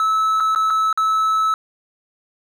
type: tone with dropouts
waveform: triangle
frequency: 1302 Hz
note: E6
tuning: 22 cents flat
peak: -13 dBFS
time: 0-1.54 s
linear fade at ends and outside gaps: 1 ms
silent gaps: 0.401-0.405 / 0.549-0.559 / 0.702-0.705 / 0.928-0.975 s
effects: none